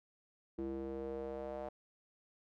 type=tone with band-pass filter sweep; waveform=square; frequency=67 Hz; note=C2; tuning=42 cents sharp; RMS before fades=-42 dBFS; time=0.58-1.69 s; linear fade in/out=5 ms; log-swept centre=340 to 650 Hz; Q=3.8; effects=none